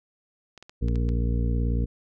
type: clicks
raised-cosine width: 0.2 ms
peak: -27 dBFS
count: 6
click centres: 0.577 / 0.626 / 0.695 / 0.884 / 0.957 / 1.09 s
type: harmonic tone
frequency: 58.27 Hz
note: A#1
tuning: in tune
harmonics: 1 / 2 / 3 / 4 / 5 / 7 / 8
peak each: -23 / -28 / -35 / -33 / -38 / -42 / -39 dBFS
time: 0.81-1.86 s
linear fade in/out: 20 ms
effects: none